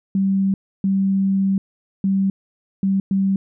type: tone bursts at uneven times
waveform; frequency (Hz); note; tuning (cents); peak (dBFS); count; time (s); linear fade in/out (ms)
sine; 194; G3; -18; -15; 5; 0.15-0.54 / 0.84-1.58 / 2.04-2.3 / 2.83-3 / 3.11-3.36; 2
effects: none